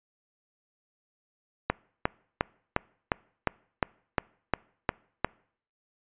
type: click train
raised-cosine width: 0.5 ms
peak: -8 dBFS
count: 11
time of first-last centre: 1.7-5.246 s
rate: 2.82 Hz
effects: noise-tail reverb RT60 0.6 s tail -25 dB re dry + resampled to 8000 Hz